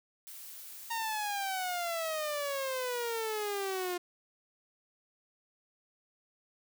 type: noise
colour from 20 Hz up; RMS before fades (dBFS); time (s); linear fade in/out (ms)
blue; -47; 0.27-3.94; 0
type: exponential sweep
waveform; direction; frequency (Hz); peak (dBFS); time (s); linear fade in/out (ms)
sawtooth; down; 930 to 351.8; -29; 0.9-3.98; 10
effects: none